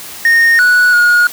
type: tone with pitch steps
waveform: triangle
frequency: 1845 / 1472 / 1440 Hz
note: A#6 / F#6 / F#6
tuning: -18 / -9 / -47 cents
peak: -4 dBFS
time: 0.25-1.27 s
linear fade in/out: 2 ms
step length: 340 ms
effects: white hiss -29 dBFS RMS until 1.32 s + high-pass 80 Hz 12 dB/octave